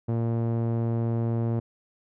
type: tone with low-pass filter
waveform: sawtooth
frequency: 115.6 Hz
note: A#2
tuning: 14 cents flat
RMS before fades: -26 dBFS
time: 0.08-1.6 s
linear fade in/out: 10 ms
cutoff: 600 Hz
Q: 0.7
effects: none